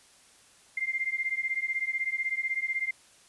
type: beating tone pair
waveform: sine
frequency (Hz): 2093 / 2109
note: C7 / C7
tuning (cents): 0 / +13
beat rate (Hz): 16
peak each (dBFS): -31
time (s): 0.77-2.91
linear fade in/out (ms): 5
effects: white hiss -58 dBFS RMS until 3.28 s + resampled to 24000 Hz